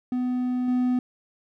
triangle tone with level steps, 250 Hz, B3, 21 cents sharp, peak -21 / -18 dBFS, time 0.12-0.99 s, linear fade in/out 2 ms, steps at 0.68 s, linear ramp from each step 2 ms, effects none

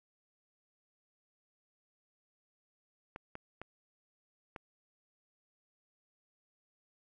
clicks, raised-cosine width 0.5 ms, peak -28 dBFS, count 4, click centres 3.161 / 3.354 / 3.616 / 4.562 s, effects none

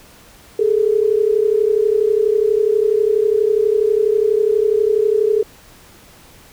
sine tone pair together, 411.4 / 443.6 Hz, G#4 / A4, -16 / +14 cents, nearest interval minor second, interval 130 cents, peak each -15 dBFS, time 0.59-5.43 s, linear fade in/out 5 ms, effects pink hiss -45 dBFS RMS until 6.52 s

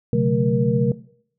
sine tone cluster, 127 / 141.4 / 181 / 217.1 / 472.7 Hz, B2 / C#3 / F#3 / A3 / A#4, +49 / +35 / -38 / -23 / +24 cents, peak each -22 dBFS, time 0.13-0.92 s, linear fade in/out 2 ms, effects noise-tail reverb RT60 0.6 s tail -19 dB re dry

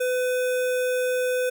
square tone with notch filter, 503 Hz, B4, 32 cents sharp, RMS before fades -24 dBFS, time 0-1.5 s, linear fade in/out 10 ms, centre 4600 Hz, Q 1.7, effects none

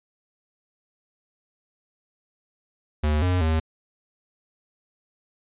square tone with pitch steps, 75.6 / 90.6 / 79.7 Hz, D#2 / F#2 / D#2, -49 / -36 / +42 cents, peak -20 dBFS, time 3.03-3.6 s, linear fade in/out 10 ms, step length 190 ms, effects resampled to 8000 Hz

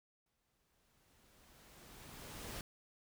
pink noise with exponential growth, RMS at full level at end -45 dBFS, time 0.26-2.61 s, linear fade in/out 2 ms, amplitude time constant 510 ms, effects none

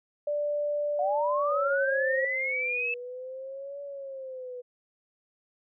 sine tone with pitch glide, 587.3 to 526.3 Hz, D5 to C5, 0 to +10 cents, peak -26 dBFS, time 0.27-2.25 s, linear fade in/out 5 ms, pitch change -190 cents, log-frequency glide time 1.39-2.06 s
sine linear sweep, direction up, 698.5 to 2637 Hz, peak -27 dBFS, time 0.99-2.94 s, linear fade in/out 2 ms
sine tone with vibrato, 523.3 Hz, C5, in tune, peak -36 dBFS, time 1.5-4.62 s, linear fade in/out 20 ms, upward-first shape triangle, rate 0.54 Hz, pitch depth 150 cents each way
effects none

